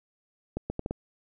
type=accelerating click train; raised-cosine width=2 ms; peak=-17 dBFS; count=5; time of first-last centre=0.57-0.91 s; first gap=130 ms; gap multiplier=0.72; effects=none